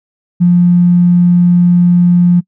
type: tone with tanh clipping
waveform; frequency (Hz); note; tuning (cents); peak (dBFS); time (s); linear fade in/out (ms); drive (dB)
triangle; 175.9; F3; +13; -4; 0.4-2.41; 20; 3
effects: noise-tail reverb RT60 0.1 s tail -25 dB re dry